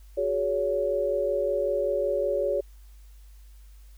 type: chord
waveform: sine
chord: F# suspended second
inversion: none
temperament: equal with one note detuned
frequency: 370 / 415.3 / 563.4 Hz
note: F#4 / G#4 / C#5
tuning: 0 / 0 / +28 cents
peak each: -31 / -29 / -25 dBFS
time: 0.17-2.61 s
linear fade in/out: 10 ms
effects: added 50 Hz sine -46 dBFS peak until 3.97 s + white hiss -63 dBFS RMS until 3.97 s